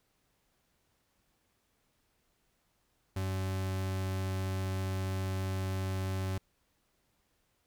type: tone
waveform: 40% pulse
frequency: 94.9 Hz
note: F#2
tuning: 44 cents sharp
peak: -31 dBFS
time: 3.16-6.38 s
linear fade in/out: 5 ms
effects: pink hiss -75 dBFS RMS until 7.66 s